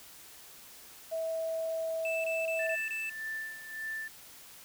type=tone; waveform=sine; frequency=650 Hz; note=E5; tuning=24 cents flat; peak=-31 dBFS; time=1.11-2.76 s; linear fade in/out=20 ms
type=tone bursts; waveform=triangle; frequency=2637 Hz; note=E7; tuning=in tune; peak=-32 dBFS; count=5; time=2.05-3.096 s; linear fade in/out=2 ms; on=190 ms; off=24 ms
type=tone with tremolo; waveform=sine; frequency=1768 Hz; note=A6; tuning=8 cents sharp; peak=-34 dBFS; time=2.59-4.08 s; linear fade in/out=5 ms; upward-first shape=sine; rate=1.7 Hz; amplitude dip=70%
effects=white hiss -52 dBFS RMS until 4.64 s